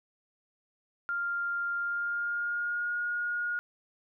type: tone with pitch glide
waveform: sine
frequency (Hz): 1396.9 to 1434.5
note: F6 to F6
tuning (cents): 0 to +46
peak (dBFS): -29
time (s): 1.09-3.59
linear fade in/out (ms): 0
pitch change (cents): +46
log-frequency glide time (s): 1.76-2.96
effects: none